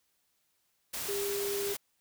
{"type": "tone in noise", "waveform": "sine", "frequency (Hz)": 402, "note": "G4", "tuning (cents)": 44, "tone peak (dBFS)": -32, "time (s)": [1.08, 1.74], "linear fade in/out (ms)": 10, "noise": "white", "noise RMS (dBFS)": -37, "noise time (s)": [0.93, 1.77], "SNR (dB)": 2, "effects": ["white hiss -75 dBFS RMS until 2 s"]}